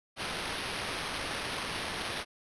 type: noise with sample-and-hold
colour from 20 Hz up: violet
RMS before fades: -36 dBFS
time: 0.16-2.25 s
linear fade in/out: 50 ms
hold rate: 7350 Hz
effects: resampled to 24000 Hz